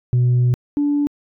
sine tone pair in turn, 123.47 / 289.8 Hz, B2 / D4, 0 / -23 cents, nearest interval octave + minor third, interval 1477 cents, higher second, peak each -10 / -14 dBFS, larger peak first, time 0.13-0.54 / 0.77-1.07 s, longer first, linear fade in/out 0 ms, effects tanh soft clip ceiling -11 dBFS

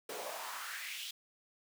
pink noise with high-pass filter sweep, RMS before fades -43 dBFS, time 0.09-1.11 s, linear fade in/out 5 ms, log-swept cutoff 420 to 3500 Hz, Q 3.1, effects none

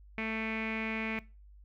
sawtooth tone with low-pass filter, 221.3 Hz, A3, 10 cents sharp, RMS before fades -35 dBFS, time 0.18-1.19 s, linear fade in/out 0 ms, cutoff 2300 Hz, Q 9.7, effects noise-tail reverb RT60 0.3 s tail -21 dB re dry + added 50 Hz sine -52 dBFS peak until 1.64 s

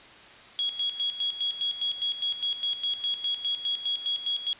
sine tone with tremolo, 3322 Hz, G#7, in tune, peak -24 dBFS, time 0.59-4.53 s, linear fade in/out 0 ms, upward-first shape square, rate 4.9 Hz, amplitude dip 70%, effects white hiss -49 dBFS RMS until 4.59 s + resampled to 8000 Hz

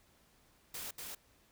white noise with echo, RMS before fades -43 dBFS, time 0.74-0.91 s, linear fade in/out 5 ms, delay 240 ms, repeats 1, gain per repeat -2 dB, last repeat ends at 1.15 s, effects pink hiss -68 dBFS RMS until 1.51 s

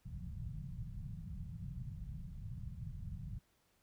white low-pass noise, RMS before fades -45 dBFS, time 0.05-3.39 s, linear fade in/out 10 ms, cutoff 170 Hz, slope 48 dB/octave, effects pink hiss -75 dBFS RMS until 3.82 s

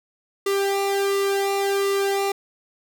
sawtooth tone with flanger, 395.8 Hz, G4, 17 cents sharp, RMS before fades -22 dBFS, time 0.46-2.32 s, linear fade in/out 5 ms, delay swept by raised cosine 1.3 to 1.92 ms, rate 1.4 Hz, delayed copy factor -0.8, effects none

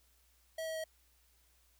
square tone with pitch steps, 645 / 641.3 / 637.6 Hz, E5 / E5 / D#5, -38 / -48 / +42 cents, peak -38 dBFS, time 0.58-0.841 s, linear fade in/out 5 ms, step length 87 ms, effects added 60 Hz sine -70 dBFS peak until 1.79 s + white hiss -71 dBFS RMS until 1.79 s

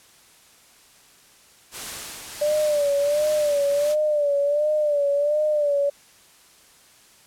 white noise with tremolo, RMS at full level -32 dBFS, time 1.71-3.96 s, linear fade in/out 50 ms, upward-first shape triangle, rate 1.4 Hz, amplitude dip 45%
sine tone with vibrato, 587.3 Hz, D5, in tune, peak -18 dBFS, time 2.41-5.9 s, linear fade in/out 10 ms, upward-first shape sine, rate 1.4 Hz, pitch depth 66 cents each way
effects white hiss -53 dBFS RMS until 7.26 s + low-pass 11000 Hz 12 dB/octave

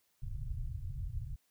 pink low-pass noise, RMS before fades -39 dBFS, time 0.22-1.36 s, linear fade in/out 10 ms, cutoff 140 Hz, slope 96 dB/octave, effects white hiss -75 dBFS RMS until 1.5 s

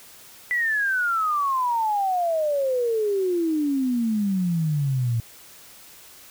sine exponential sweep, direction down, 1991 to 113 Hz, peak -20 dBFS, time 0.51-5.2 s, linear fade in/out 0 ms, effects white hiss -47 dBFS RMS until 6.3 s

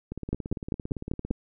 two click trains, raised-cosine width 3 ms, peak -14 / -21 dBFS, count 6 / 22, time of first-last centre 0.33-1.31 / 0.12-1.306 s, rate 5.1 / 17.7 Hz, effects none

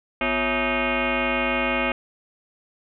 sine tone with frequency modulation, 959 Hz, A#5, 49 cents sharp, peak -20 dBFS, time 0.21-1.92 s, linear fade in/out 2 ms, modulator 302 Hz, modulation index 5.9, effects none

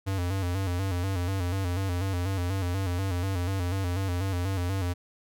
square tone with vibrato, 92.5 Hz, F#2, in tune, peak -27 dBFS, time 0.06-4.94 s, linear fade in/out 20 ms, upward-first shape square, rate 4.1 Hz, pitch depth 79 cents each way, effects none

